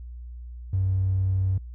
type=tone; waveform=triangle; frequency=94.7 Hz; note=F#2; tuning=41 cents sharp; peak=-17 dBFS; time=0.73-1.58 s; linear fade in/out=5 ms; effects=tanh soft clip ceiling -18 dBFS + added 60 Hz sine -36 dBFS peak until 1.74 s